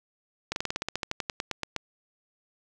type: slowing click train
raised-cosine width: 0.2 ms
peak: -12 dBFS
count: 17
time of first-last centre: 0.52-1.763 s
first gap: 41 ms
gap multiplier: 1.08
effects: none